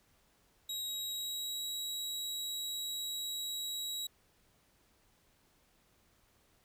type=tone with pitch glide; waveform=sawtooth; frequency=3824 to 3864 Hz; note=A#7 to B7; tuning=+43 to -39 cents; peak=-34 dBFS; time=0.69-4.07 s; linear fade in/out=5 ms; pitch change=+18 cents; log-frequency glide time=1.04-1.61 s; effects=pink hiss -70 dBFS RMS until 6.64 s